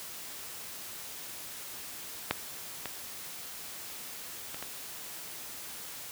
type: clicks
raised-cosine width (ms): 0.3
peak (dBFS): -10 / -19 / -23 / -22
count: 4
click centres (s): 2.31 / 2.857 / 4.545 / 4.626
effects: white hiss -43 dBFS RMS until 6.11 s + high-pass 60 Hz 12 dB/octave